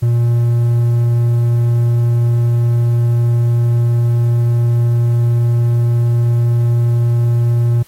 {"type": "tone", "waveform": "triangle", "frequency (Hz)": 118.6, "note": "A#2", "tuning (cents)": 30, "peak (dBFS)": -8, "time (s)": [0.02, 7.83], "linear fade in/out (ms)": 10, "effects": ["white hiss -48 dBFS RMS until 7.87 s", "AAC 48 kbps"]}